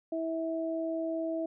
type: tone pair together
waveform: sine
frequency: 326.2 / 651 Hz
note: E4 / E5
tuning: -18 / -22 cents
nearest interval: octave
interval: 1196 cents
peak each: -33 / -33 dBFS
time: 0.12-1.46 s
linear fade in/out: 5 ms
effects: none